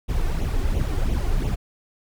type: noise with flanger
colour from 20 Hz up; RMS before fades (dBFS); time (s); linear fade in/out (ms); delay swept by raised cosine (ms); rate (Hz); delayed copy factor
brown; -22; 0.08-1.56; 20; 0.3 to 2.8; 2.9; +0.65
effects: none